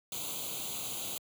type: noise with comb filter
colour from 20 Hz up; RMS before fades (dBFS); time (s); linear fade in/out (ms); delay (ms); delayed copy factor
white; -38; 0.12-1.18; 2; 0.28; +0.95
effects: high-pass 80 Hz 12 dB/octave